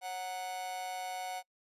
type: tone with amplitude modulation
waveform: 45% pulse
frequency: 738 Hz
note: F#5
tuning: 5 cents flat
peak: -34 dBFS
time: 0.01-1.43 s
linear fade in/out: 50 ms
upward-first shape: sine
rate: 193 Hz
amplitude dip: 65%
effects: noise-tail reverb RT60 0.1 s tail -25 dB re dry + resampled to 32000 Hz

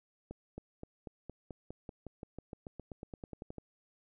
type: accelerating click train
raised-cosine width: 2 ms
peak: -30 dBFS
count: 22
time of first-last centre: 0.31-3.583 s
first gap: 270 ms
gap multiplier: 0.94
effects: none

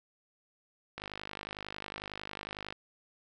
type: click train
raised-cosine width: 0.3 ms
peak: -23 dBFS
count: 90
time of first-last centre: 0.98-2.725 s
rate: 51 Hz
effects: none

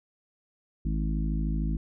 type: harmonic tone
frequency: 53.3 Hz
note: G#1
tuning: 46 cents sharp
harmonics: 1 / 3 / 4 / 5 / 6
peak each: -27 / -32 / -35 / -38 / -41 dBFS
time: 0.85-1.77 s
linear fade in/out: 5 ms
effects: none

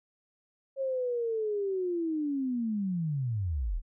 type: linear sweep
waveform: sine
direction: down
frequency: 546 to 30.49 Hz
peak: -28 dBFS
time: 0.76-3.82 s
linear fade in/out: 50 ms
effects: none

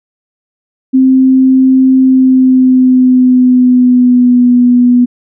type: tone with pitch glide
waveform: sine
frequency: 261.6 to 245.5 Hz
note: C4 to B3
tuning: 0 to -10 cents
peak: -3 dBFS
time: 0.93-5.06 s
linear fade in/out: 20 ms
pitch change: -110 cents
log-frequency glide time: 1.98-4.48 s
effects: none

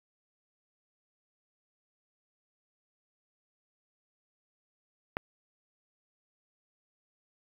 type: click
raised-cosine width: 0.5 ms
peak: -15 dBFS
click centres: 5.169 s
effects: 7-bit

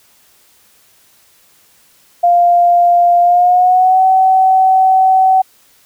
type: tone with pitch glide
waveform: sine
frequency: 698.5 to 757.3 Hz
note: F5 to F#5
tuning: 0 to +40 cents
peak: -6 dBFS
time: 2.23-5.42 s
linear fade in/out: 10 ms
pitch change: +140 cents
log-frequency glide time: 3.21-4.05 s
effects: white hiss -50 dBFS RMS until 5.85 s

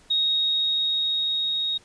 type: tone with level ramp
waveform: sine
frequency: 3754 Hz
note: A#7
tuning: 11 cents sharp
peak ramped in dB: -19 to -23 dBFS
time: 0.1-1.78 s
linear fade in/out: 10 ms
effects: pink hiss -55 dBFS RMS until 1.84 s + resampled to 22050 Hz

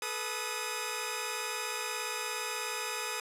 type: tone cluster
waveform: 10% pulse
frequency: 431.2 / 490.5 / 1236 / 2529 Hz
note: A4 / B4 / D#6 / D#7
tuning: -35 / -12 / -12 / +28 cents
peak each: -31 dBFS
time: 0.02-3.2 s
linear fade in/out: 2 ms
effects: low-pass 12000 Hz 12 dB/octave

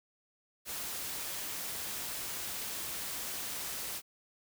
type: noise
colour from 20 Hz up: white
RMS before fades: -39 dBFS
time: 0.65-4.02 s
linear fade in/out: 50 ms
effects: none

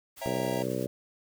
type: noise with tremolo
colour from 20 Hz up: white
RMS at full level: -47 dBFS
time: 0.16-0.87 s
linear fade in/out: 20 ms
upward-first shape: sine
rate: 11 Hz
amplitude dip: 25%
type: chord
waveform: square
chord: C# diminished seventh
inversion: none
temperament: equal with one note detuned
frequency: 547.7 / 659.3 / 784 / 932.3 Hz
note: C#5 / E5 / G5 / Bb5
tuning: -21 / 0 / 0 / 0 cents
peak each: -41 / -37 / -43 / -40 dBFS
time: 0.21-0.63 s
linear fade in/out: 10 ms
type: harmonic tone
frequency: 63.5 Hz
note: B1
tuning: 49 cents sharp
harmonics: 2 / 3 / 4 / 5 / 6 / 7 / 8 / 9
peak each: -37 / -37 / -37 / -37 / -37 / -37 / -37 / -37 dBFS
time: 0.26-0.87 s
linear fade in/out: 0 ms
effects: none

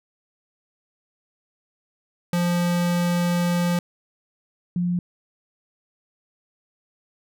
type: tone pair in turn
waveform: square / sine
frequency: 174.61 / 176.43 Hz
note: F3 / F3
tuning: 0 / +18 cents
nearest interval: unison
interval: 18 cents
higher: second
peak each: -20 dBFS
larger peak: neither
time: 2.33-3.79 / 4.76-4.99 s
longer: first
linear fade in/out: 2 ms
effects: none

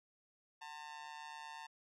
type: tone with amplitude modulation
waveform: sawtooth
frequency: 899 Hz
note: A5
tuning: 37 cents sharp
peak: -40 dBFS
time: 0.61-1.67 s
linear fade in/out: 10 ms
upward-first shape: sine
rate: 148 Hz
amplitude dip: 80%
effects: low-pass 6000 Hz 12 dB/octave

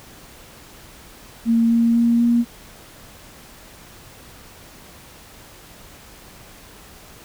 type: tone with pitch steps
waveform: sine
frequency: 230 / 232.1 / 234.3 / 236.5 Hz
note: A#3 / A#3 / A#3 / A#3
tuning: -23 / -7 / +9 / +25 cents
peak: -13 dBFS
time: 1.45-2.45 s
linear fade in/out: 50 ms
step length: 250 ms
effects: pink hiss -44 dBFS RMS until 7.24 s

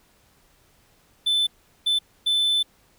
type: tone bursts at uneven times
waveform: triangle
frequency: 3520 Hz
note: A7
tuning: in tune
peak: -17 dBFS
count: 3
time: 1.26-1.47 / 1.86-1.99 / 2.26-2.63 s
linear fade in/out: 10 ms
effects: pink hiss -60 dBFS RMS until 2.98 s

